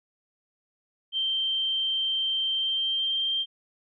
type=tone with pitch glide; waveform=sine; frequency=3136 to 3167 Hz; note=G7 to G7; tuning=0 to +17 cents; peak=-24 dBFS; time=1.12-3.46 s; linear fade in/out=50 ms; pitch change=+17 cents; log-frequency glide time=2.53-3.31 s; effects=none